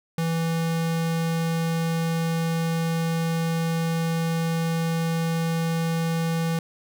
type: tone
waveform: square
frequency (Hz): 164.81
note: E3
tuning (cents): 0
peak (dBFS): -23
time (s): 0.18-6.59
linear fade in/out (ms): 2
effects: none